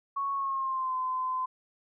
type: tone with pitch glide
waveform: sine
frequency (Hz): 1107 to 1026.9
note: C#6 to C6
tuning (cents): -3 to -33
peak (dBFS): -28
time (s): 0.16-1.46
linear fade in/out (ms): 10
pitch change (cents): -130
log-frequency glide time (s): 0.34-0.95
effects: none